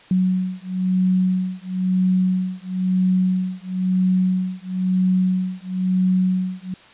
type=beating tone pair; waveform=sine; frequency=184.4 / 185.4 Hz; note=F#3 / F#3; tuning=-6 / +4 cents; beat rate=1 Hz; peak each=-20 dBFS; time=0.11-6.74 s; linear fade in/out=2 ms; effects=white hiss -47 dBFS RMS until 6.93 s + resampled to 8000 Hz